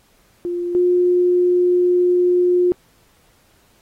sine tone pair in turn, 350 / 357.1 Hz, F4 / F4, +4 / +39 cents, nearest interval unison, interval 35 cents, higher second, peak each -20 / -12 dBFS, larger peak second, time 0.45-0.75 / 0.75-2.72 s, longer second, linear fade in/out 0 ms, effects pink hiss -57 dBFS RMS until 3.81 s + AAC 48 kbps

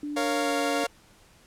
sine tone with pitch glide, 293.7 to 288.2 Hz, D4 to D4, 0 to -33 cents, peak -30 dBFS, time 0.03-0.84 s, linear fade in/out 2 ms, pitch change -33 cents, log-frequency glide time 0.42-0.49 s
sawtooth chord, Bb minor, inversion none, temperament equal with one note detuned, 462.1 / 554.4 / 698.5 Hz, Bb4 / Db5 / F5, -15 / 0 / 0 cents, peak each -27 / -26 / -25 dBFS, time 0.16-0.87 s, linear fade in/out 10 ms
effects pink hiss -57 dBFS RMS until 1.46 s + low-pass 11000 Hz 12 dB/octave

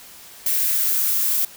violet noise with high-pass filter sweep, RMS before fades -20 dBFS, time 0.46-1.45 s, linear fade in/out 2 ms, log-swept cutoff 1800 to 1000 Hz, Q 2.4, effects white hiss -43 dBFS RMS until 1.56 s

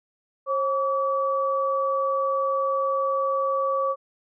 sine tone pair together, 538.8 / 1145 Hz, C#5 / D6, -49 / -44 cents, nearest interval octave + minor second, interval 1305 cents, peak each -24 dBFS, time 0.46-3.96 s, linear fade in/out 50 ms, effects none

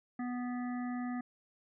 harmonic tone, 246.5 Hz, B3, 3 cents flat, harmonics 1 / 3 / 5 / 7 / 8, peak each -35 / -45 / -49 / -52 / -53 dBFS, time 0.19-1.21 s, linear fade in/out 5 ms, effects none

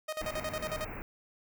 sawtooth tone with tremolo, 622.3 Hz, D#5, in tune, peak -29 dBFS, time 0.08-0.85 s, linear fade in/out 10 ms, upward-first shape square, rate 11 Hz, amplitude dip 80%
pink band-stop noise, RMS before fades -41 dBFS, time 0.21-1.02 s, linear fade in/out 0 ms, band 2600 to 16000 Hz, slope 96 dB/octave
effects none

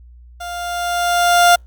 30% pulse tone with level ramp, 700 Hz, F5, 4 cents sharp, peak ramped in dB -24 to -4 dBFS, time 0.4-1.56 s, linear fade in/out 10 ms, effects added 60 Hz sine -39 dBFS peak until 1.66 s + Opus 48 kbps

